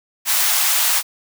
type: high-pass noise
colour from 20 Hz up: white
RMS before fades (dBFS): -17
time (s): 0.25-1.03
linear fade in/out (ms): 50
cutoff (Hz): 720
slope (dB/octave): 24
effects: none